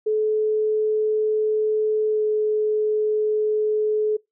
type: tone with pitch glide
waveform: sine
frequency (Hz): 430.5 to 427.5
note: A4 to A4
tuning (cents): -38 to -50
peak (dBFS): -18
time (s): 0.06-4.17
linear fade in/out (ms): 10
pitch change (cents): -12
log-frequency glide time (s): 2.09-2.23
effects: noise-tail reverb RT60 0.2 s tail -25 dB re dry